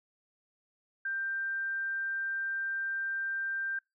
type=tone; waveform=sine; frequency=1575 Hz; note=G6; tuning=8 cents sharp; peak=-31 dBFS; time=1.05-3.79 s; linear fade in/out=5 ms; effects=noise-tail reverb RT60 0.2 s tail -26 dB re dry